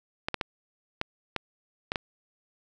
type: clicks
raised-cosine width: 0.3 ms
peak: -12 dBFS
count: 7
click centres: 0.285 / 0.343 / 0.412 / 1.014 / 1.363 / 1.919 / 1.958 s
effects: none